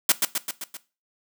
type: noise with echo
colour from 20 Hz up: white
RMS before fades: -17 dBFS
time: 0.09-0.12 s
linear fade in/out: 2 ms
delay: 130 ms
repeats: 5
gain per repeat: -4 dB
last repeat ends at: 0.77 s
effects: noise-tail reverb RT60 0.3 s tail -17 dB re dry + high-pass 200 Hz 12 dB/octave